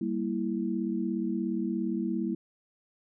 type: chord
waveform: sine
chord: E diminished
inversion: first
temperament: equal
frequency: 196 / 233.1 / 329.6 Hz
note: G3 / Bb3 / E4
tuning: 0 / 0 / 0 cents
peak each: -32 dBFS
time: 0.01-2.35 s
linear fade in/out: 5 ms
effects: none

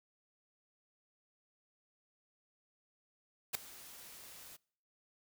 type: noise with ADSR envelope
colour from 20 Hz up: white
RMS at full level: -32 dBFS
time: 3.53-4.57 s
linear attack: 20 ms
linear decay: 4 ms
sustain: -21 dB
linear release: 16 ms
effects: noise-tail reverb RT60 0.6 s tail -26 dB re dry

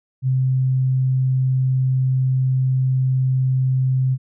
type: tone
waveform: sine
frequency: 130.3 Hz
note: C3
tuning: 7 cents flat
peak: -15 dBFS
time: 0.22-4.18 s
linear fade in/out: 50 ms
effects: none

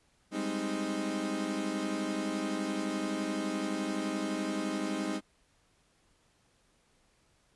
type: chord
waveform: 35% pulse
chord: Ab major seventh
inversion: third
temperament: equal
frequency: 196 / 207.7 / 261.6 / 311.1 Hz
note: G3 / Ab3 / C4 / Eb4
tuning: 0 / 0 / 0 / 0 cents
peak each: -37 / -37 / -37 / -33 dBFS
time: 0.31-5.21 s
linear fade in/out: 50 ms
effects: pink hiss -69 dBFS RMS until 7.55 s + resampled to 24000 Hz

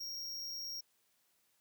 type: tone with amplitude modulation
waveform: square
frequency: 5588 Hz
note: F8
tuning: in tune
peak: -39 dBFS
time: 0-0.81 s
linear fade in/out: 10 ms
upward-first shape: sine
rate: 171 Hz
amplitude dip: 40%
effects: white hiss -75 dBFS RMS until 1.6 s + high-pass 80 Hz 12 dB/octave

